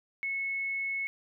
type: tone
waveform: sine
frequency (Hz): 2195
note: C#7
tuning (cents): -18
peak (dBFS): -30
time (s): 0.23-1.07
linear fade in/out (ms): 0
effects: none